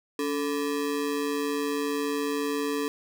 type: ring-modulated tone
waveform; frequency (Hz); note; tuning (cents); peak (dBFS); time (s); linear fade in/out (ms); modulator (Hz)
square; 361.8; F#4; -39; -24; 0.19-2.88; 0; 77.3
effects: none